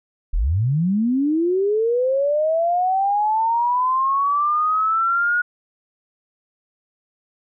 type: linear sweep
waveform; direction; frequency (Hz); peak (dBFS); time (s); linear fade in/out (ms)
sine; up; 30.74 to 1454; -16; 0.33-5.42; 10
effects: none